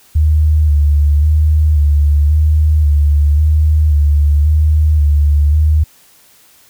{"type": "tone with vibrato", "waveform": "sine", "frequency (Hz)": 75, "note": "D2", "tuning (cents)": 37, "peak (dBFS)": -7, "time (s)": [0.15, 5.84], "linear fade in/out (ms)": 10, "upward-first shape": "square", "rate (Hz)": 0.93, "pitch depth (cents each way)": 40, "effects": ["white hiss -47 dBFS RMS until 6.69 s"]}